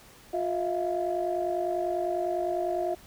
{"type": "tone cluster", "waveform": "sine", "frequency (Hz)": [356, 644, 694], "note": ["F4", "E5", "F5"], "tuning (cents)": [33, -41, -11], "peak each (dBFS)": -30, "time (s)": [0.33, 2.95], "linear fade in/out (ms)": 10, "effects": ["tanh soft clip ceiling -18 dBFS", "pink hiss -53 dBFS RMS until 3.06 s"]}